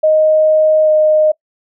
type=tone with pitch glide; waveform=sine; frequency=622.3 to 616.9 Hz; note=D#5 to D#5; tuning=0 to -15 cents; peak=-7 dBFS; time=0.03-1.32 s; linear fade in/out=10 ms; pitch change=-15 cents; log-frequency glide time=0.84-0.89 s; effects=noise-tail reverb RT60 0.1 s tail -24 dB re dry